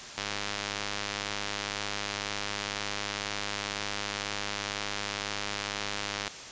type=click train; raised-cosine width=0.2 ms; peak=-14 dBFS; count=623; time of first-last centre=0.18-6.278 s; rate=102 Hz; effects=white hiss -42 dBFS RMS until 6.51 s + resampled to 16000 Hz